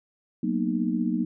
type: chord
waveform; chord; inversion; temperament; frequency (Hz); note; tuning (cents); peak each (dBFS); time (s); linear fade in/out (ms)
sine; B major seventh; second; just; 185.21 / 231.5 / 246.9 / 308.7; F#3 / A#3 / B3 / D#4; +2 / -12 / 0 / -14; -29 / -27 / -30 / -29; 0.43-1.25; 5
effects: none